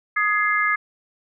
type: chord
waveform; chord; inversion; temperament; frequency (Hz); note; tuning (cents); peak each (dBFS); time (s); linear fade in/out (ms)
sine; Ab major; second; equal with one note detuned; 1244.5 / 1681.5 / 2093; Eb6 / Ab6 / C7; 0 / +21 / 0; -22; 0.16-0.76; 10
effects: none